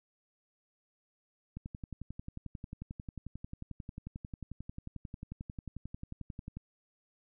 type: click train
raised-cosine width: 5 ms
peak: -29 dBFS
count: 57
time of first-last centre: 1.57-6.57 s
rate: 11.2 Hz
effects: none